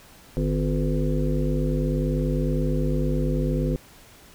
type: harmonic tone with a mistuned harmonic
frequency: 50.3 Hz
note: G1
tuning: 45 cents sharp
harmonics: 1 / 3 / 5 / 7 / 9 / 10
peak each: -25 / -25 / -28 / -32 / -35 / -32 dBFS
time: 0.37-3.76 s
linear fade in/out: 0 ms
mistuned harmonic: 9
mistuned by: -73 cents
effects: pink hiss -50 dBFS RMS until 4.34 s